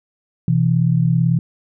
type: tone pair together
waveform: sine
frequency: 127 / 165.17 Hz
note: B2 / E3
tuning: +49 / +4 cents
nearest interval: perfect fourth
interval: 455 cents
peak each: -16 / -15 dBFS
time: 0.48-1.39 s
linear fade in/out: 2 ms
effects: none